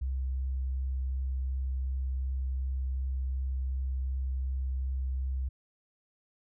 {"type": "tone with vibrato", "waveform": "sine", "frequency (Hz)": 65.41, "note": "C2", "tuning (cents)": 0, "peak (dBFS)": -29, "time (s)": [0.01, 5.49], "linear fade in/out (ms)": 10, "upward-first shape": "triangle", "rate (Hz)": 2.7, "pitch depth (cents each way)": 10, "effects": []}